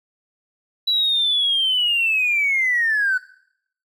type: linear sweep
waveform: triangle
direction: down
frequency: 3951 to 1480 Hz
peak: -13 dBFS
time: 0.87-3.18 s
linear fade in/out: 10 ms
effects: noise-tail reverb RT60 0.7 s tail -22 dB re dry + tanh soft clip ceiling -14 dBFS